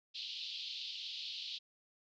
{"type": "band-pass noise", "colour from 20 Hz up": "white", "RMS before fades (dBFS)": -44, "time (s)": [0.14, 1.59], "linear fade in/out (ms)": 20, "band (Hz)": [2900, 4500], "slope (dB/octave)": 48, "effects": []}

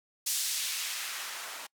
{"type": "noise with band-pass filter sweep", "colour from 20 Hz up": "blue", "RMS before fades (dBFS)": -35, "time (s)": [0.26, 1.67], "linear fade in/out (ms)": 10, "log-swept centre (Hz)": [5600, 740], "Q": 0.79, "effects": ["noise-tail reverb RT60 0.1 s tail -25 dB re dry"]}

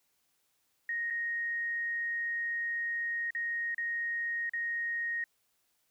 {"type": "tone with dropouts", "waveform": "sine", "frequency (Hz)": 1868, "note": "A#6", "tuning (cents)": 3, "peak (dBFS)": -31, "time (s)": [0.89, 5.24], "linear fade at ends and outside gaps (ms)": 2, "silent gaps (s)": [[1.102, 1.106], [3.306, 3.349], [3.746, 3.78], [4.495, 4.535]], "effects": ["white hiss -75 dBFS RMS until 5.9 s"]}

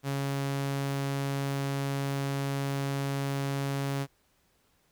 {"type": "tone", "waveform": "sawtooth", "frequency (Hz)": 138.59, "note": "C#3", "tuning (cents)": 0, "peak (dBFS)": -25, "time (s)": [0.03, 4.07], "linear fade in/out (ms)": 50, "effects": ["pink hiss -69 dBFS RMS until 4.91 s"]}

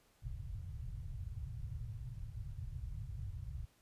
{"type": "low-pass noise", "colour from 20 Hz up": "white", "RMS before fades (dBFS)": -44, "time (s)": [0.22, 3.66], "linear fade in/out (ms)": 20, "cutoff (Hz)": 130, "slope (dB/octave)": 48, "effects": ["pink hiss -71 dBFS RMS until 3.81 s", "resampled to 32000 Hz"]}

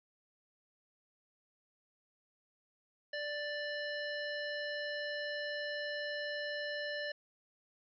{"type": "harmonic tone", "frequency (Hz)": 588, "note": "D5", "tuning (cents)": 2, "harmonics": [1, 3, 5, 7, 9], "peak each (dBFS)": [-40, -40, -48, -48, -51], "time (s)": [3.13, 7.12], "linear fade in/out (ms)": 5, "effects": []}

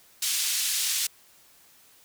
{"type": "band-pass noise", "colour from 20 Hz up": "white", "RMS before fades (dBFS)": -27, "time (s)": [0.22, 1.07], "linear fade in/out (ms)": 5, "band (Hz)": [2900, 9400], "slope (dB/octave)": 12, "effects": ["white hiss -57 dBFS RMS until 2.04 s"]}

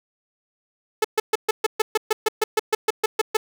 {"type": "tone bursts", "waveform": "sawtooth", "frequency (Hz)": 434.1, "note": "A4", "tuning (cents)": -23, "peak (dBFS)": -12, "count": 16, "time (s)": [1.02, 3.37], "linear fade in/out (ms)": 5, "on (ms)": 25, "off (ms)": 130, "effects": []}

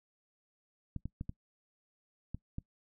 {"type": "clicks", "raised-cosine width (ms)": 5, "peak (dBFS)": -26, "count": 6, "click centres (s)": [0.963, 1.056, 1.211, 1.294, 2.346, 2.584], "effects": ["noise-tail reverb RT60 0.1 s tail -22 dB re dry"]}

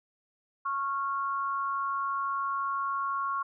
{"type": "tone pair together", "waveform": "sine", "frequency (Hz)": [1100, 1385.9], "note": ["C#6", "F6"], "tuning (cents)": [-14, -14], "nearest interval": "major third", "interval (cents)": 400, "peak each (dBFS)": [-29, -35], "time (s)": [0.65, 3.43], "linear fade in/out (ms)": 10, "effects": []}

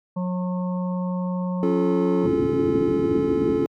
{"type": "harmonic tone", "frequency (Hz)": 181.2, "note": "F#3", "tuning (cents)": -36, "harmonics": [1, 3, 5, 6], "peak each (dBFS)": [-23, -33, -37, -39], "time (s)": [0.16, 2.27], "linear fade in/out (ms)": 10}
{"type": "chord", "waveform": "triangle", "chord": "Db augmented", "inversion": "none", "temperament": "just", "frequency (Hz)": [277.2, 346.5, 433.1], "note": ["Db4", "F4", "A4"], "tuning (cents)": [0, -14, -27], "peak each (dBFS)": [-22, -23, -21], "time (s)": [1.63, 3.66], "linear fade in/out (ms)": 0}
{"type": "low-pass noise", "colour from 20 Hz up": "white", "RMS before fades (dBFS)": -26, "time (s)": [2.23, 3.65], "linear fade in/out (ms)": 10, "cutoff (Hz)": 410, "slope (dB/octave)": 96}
{"effects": ["high-pass 100 Hz 12 dB/octave"]}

